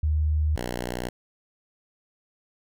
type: tone pair in turn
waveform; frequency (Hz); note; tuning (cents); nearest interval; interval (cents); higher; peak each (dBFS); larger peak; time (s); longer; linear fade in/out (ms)
sine / 5% pulse; 76.5 / 60.87; D#2 / B1; -29 / -24; major third; 395; first; -20 / -18; second; 0.03-0.56 / 0.56-1.09; neither; 5
effects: none